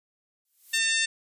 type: noise with exponential growth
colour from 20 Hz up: violet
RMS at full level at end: -36 dBFS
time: 0.45-0.78 s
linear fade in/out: 2 ms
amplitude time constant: 71 ms
type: harmonic tone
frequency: 901 Hz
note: A5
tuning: 41 cents sharp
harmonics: 2 / 3 / 4 / 5 / 6 / 7 / 8 / 9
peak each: -27 / -29 / -29 / -34 / -37 / -35 / -35 / -33 dBFS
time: 0.73-1.06 s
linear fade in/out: 10 ms
effects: resampled to 32000 Hz